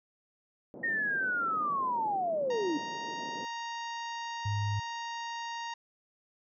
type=band-pass noise; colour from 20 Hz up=pink; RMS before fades=-46 dBFS; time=0.74-3.45 s; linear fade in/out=0 ms; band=190 to 620 Hz; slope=24 dB/octave
type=linear sweep; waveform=sine; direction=down; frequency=1864.7 to 276.3 Hz; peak=-28 dBFS; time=0.83-2.78 s; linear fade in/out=10 ms
type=harmonic tone; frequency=932.3 Hz; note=A#5; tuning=in tune; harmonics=1 / 2 / 3 / 4 / 5 / 6 / 7; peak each=-37 / -43 / -47 / -49 / -51 / -53 / -54 dBFS; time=2.5-5.74 s; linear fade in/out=5 ms
type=tone; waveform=sine; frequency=103.83 Hz; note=G#2; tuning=in tune; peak=-29 dBFS; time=4.45-4.8 s; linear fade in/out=10 ms
effects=none